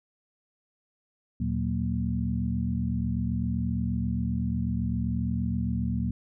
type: tone cluster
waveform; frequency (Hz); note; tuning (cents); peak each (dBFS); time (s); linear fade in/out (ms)
sine; 77.1 / 117.7 / 184.4 / 232.4; D#2 / A#2 / F#3 / A#3; -15 / +17 / -6 / -5; -31; 1.4-6.11; 5
effects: none